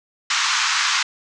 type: band-pass noise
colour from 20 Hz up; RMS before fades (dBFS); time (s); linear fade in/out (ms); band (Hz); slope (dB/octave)
pink; -20; 0.3-1.03; 5; 1000 to 7000; 48
effects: none